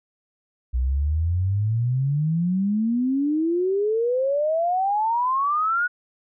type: exponential sweep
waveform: sine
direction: up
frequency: 60.1 to 1478 Hz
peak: -19 dBFS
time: 0.73-5.88 s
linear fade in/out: 20 ms
effects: none